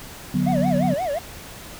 sine chord, B minor, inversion first, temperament just, 148.16 / 185.21 / 246.9 Hz, D3 / F#3 / B3, +16 / +2 / 0 cents, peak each -24 / -21 / -22 dBFS, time 0.34-0.94 s, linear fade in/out 5 ms
triangle tone with vibrato, 647 Hz, E5, 32 cents flat, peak -20 dBFS, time 0.46-1.19 s, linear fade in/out 10 ms, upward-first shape sine, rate 5.7 Hz, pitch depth 260 cents each way
effects tanh soft clip ceiling -6 dBFS + pink hiss -39 dBFS RMS until 1.79 s

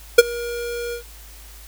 square tone with ADSR envelope, 475.2 Hz, A#4, 33 cents sharp, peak -3 dBFS, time 0.18-1.03 s, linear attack 8 ms, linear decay 28 ms, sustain -23 dB, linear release 100 ms, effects added 53 Hz sine -41 dBFS peak until 1.67 s + white hiss -45 dBFS RMS until 1.67 s

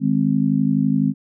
sine chord, Ab major, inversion second, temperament just, 155.74 / 207.7 / 259.6 Hz, Eb3 / Ab3 / C4, +2 / 0 / -13 cents, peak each -21 / -19 / -19 dBFS, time 0-1.14 s, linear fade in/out 50 ms, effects none

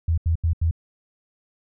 sine tone bursts, 82.41 Hz, E2, in tune, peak -17 dBFS, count 4, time 0.08-0.711 s, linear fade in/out 5 ms, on 97 ms, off 81 ms, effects none

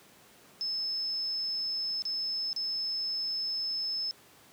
sine tone with dropouts, 5230 Hz, E8, 15 cents flat, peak -30 dBFS, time 0.61-4.11 s, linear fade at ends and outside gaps 0 ms, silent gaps 2.021-2.053 / 2.53-2.563 s, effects pink hiss -57 dBFS RMS until 4.52 s + high-pass 150 Hz 12 dB/octave

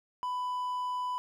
triangle tone, 996 Hz, B5, 14 cents sharp, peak -29 dBFS, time 0.23-1.18 s, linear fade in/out 0 ms, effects none

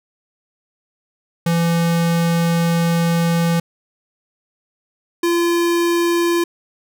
square tone pair in turn, 168.5 / 342.6 Hz, E3 / F4, +38 / -33 cents, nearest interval octave, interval 1229 cents, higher second, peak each -15 dBFS, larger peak neither, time 1.46-3.6 / 5.23-6.44 s, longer first, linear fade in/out 5 ms, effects none

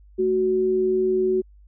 sine tone pair together, 220 / 372.4 Hz, A3 / F#4, 0 / +11 cents, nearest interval major sixth, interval 911 cents, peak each -29 / -18 dBFS, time 0.18-1.42 s, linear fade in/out 20 ms, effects added 50 Hz sine -47 dBFS peak until 1.67 s

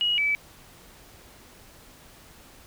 sine tone pair in turn, 2900 / 2302 Hz, F#7 / D7, -35 / -35 cents, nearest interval major third, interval 400 cents, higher first, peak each -21 dBFS, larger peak neither, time 0.01-0.18 / 0.18-0.35 s, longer neither, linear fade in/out 0 ms, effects pink hiss -51 dBFS RMS until 2.66 s

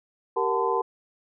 sine tone cluster, 390.4 / 466.5 / 742 / 882 / 1019 Hz, G4 / A#4 / F#5 / A5 / C6, -7 / +1 / +5 / +4 / -46 cents, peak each -28 / -27 / -34 / -28 / -27 dBFS, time 0.36-0.82 s, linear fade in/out 10 ms, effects none

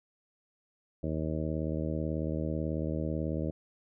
harmonic tone, 78.2 Hz, D#2, 9 cents sharp, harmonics 1 / 2 / 3 / 4 / 5 / 6 / 7 / 8, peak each -36 / -35 / -38 / -37 / -44 / -42 / -40 / -44 dBFS, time 1.03-3.51 s, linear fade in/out 5 ms, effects none

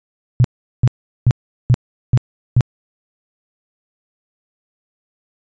sine tone bursts, 123.47 Hz, B2, in tune, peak -7 dBFS, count 6, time 0.4-2.608 s, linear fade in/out 0 ms, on 43 ms, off 390 ms, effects resampled to 16000 Hz

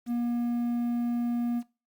triangle tone with quantisation, 238.7 Hz, A#3, 41 cents sharp, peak -24 dBFS, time 0.06-1.63 s, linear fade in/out 50 ms, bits 9, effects noise-tail reverb RT60 0.3 s tail -19 dB re dry + Opus 48 kbps

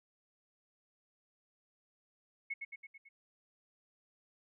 sine tone with echo, 2191 Hz, C#7, 21 cents flat, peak -35 dBFS, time 2.5-2.54 s, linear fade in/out 10 ms, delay 110 ms, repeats 5, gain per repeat -4 dB, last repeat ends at 3.09 s, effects none

